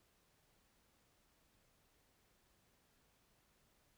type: silence
effects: pink hiss -75 dBFS RMS until 3.97 s